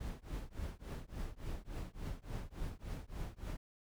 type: noise with tremolo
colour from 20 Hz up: brown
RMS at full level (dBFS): -39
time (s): 0-3.57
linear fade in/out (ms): 10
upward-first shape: triangle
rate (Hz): 3.5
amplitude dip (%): 100
effects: none